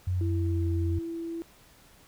sine tone with pitch glide, 91.1 to 87.29 Hz, F#2 to F2, -26 to 0 cents, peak -25 dBFS, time 0.07-0.99 s, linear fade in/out 5 ms, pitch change -74 cents, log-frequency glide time 0.31-0.67 s
sine tone, 332.9 Hz, E4, 17 cents sharp, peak -32 dBFS, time 0.21-1.42 s, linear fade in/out 0 ms
effects pink hiss -57 dBFS RMS until 2.07 s

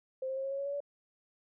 sine tone with pitch steps, 523 / 529.7 / 536.5 / 543.3 / 550.3 / 557.3 / 564.4 / 571.7 Hz, C5 / C5 / C5 / C#5 / C#5 / C#5 / C#5 / D5, -1 / +21 / +43 / -35 / -13 / +9 / +31 / -47 cents, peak -33 dBFS, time 0.22-0.804 s, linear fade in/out 5 ms, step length 73 ms, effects none

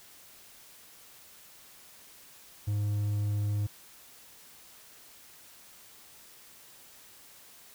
triangle tone, 103.5 Hz, G#2, 5 cents flat, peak -25 dBFS, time 2.67-3.67 s, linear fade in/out 10 ms, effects white hiss -54 dBFS RMS until 7.74 s

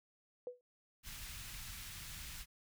sine tone with exponential decay, 493.9 Hz, B4, in tune, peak -37 dBFS, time 0.47-0.61 s, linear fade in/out 1 ms, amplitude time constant 30 ms
pink band-stop noise, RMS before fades -48 dBFS, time 1.03-2.46 s, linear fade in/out 50 ms, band 110 to 1800 Hz, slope 12 dB/octave
effects none

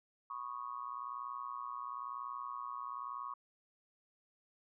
sine tone with amplitude modulation, 1108.7 Hz, C#6, in tune, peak -36 dBFS, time 0.3-3.34 s, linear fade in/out 5 ms, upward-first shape sine, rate 121 Hz, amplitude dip 100%, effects none

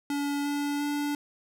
square tone with pitch steps, 285.6 / 288.1 / 290.6 Hz, D4 / D4 / D4, -48 / -33 / -18 cents, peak -28 dBFS, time 0.1-1.15 s, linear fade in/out 2 ms, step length 350 ms, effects none

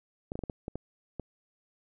clicks, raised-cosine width 2 ms, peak -22 dBFS, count 8, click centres 0.319 / 0.355 / 0.391 / 0.437 / 0.498 / 0.681 / 0.756 / 1.197 s, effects none

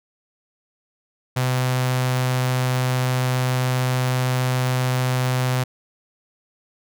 sawtooth tone with notch filter, 127.6 Hz, C3, 43 cents flat, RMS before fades -21 dBFS, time 1.36-5.64 s, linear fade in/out 10 ms, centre 310 Hz, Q 1.2, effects none

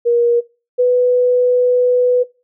sine tone pair in turn, 474.5 / 495.6 Hz, A#4 / B4, +31 / +6 cents, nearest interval minor second, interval 75 cents, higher second, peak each -10 / -9 dBFS, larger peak second, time 0.05-0.41 / 0.78-2.24 s, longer second, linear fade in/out 20 ms, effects noise-tail reverb RT60 0.3 s tail -20 dB re dry

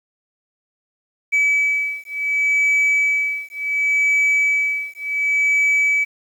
sine beating tone pair, 2291 / 2291.69 Hz, D7 / D7, -44 / -43 cents, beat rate 0.69 Hz, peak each -17 / -17 dBFS, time 1.32-6.05 s, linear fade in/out 20 ms, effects tanh soft clip ceiling -12 dBFS + 8-bit

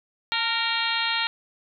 harmonic tone with a mistuned harmonic, 463.9 Hz, A#4, 8 cents flat, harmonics 2 / 3 / 4 / 5 / 6 / 7 / 8 / 9, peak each -31 / -31 / -31 / -31 / -31 / -31 / -31 / -31 dBFS, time 0.32-1.27 s, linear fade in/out 0 ms, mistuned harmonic 2, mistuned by -43 cents, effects none

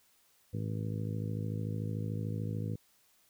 harmonic tone, 53.5 Hz, A1, 48 cents flat, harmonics 2 / 3 / 4 / 5 / 6 / 7 / 8 / 9, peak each -35 / -39 / -43 / -45 / -51 / -51 / -53 / -48 dBFS, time 0.53-2.76 s, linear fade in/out 10 ms, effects white hiss -68 dBFS RMS until 3.29 s

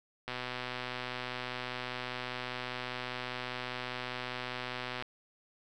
click train, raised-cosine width 0.3 ms, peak -21 dBFS, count 594, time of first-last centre 0.28-5.024 s, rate 125 Hz, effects none

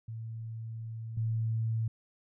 sine tone pair in turn, 112.8 / 112.36 Hz, A2 / A2, +44 / +37 cents, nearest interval unison, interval 7 cents, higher first, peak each -37 / -28 dBFS, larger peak second, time 0.08-1.17 / 1.17-1.88 s, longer first, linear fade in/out 5 ms, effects none

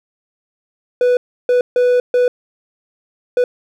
triangle tone bursts at uneven times, 493.9 Hz, B4, in tune, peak -8 dBFS, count 5, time 1.01-1.17 / 1.49-1.61 / 1.76-2 / 2.14-2.28 / 3.37-3.44 s, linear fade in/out 2 ms, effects none

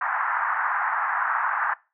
white band-pass noise, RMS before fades -25 dBFS, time 0.01-1.74 s, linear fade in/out 5 ms, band 810 to 1700 Hz, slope 48 dB/octave, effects noise-tail reverb RT60 0.3 s tail -22 dB re dry

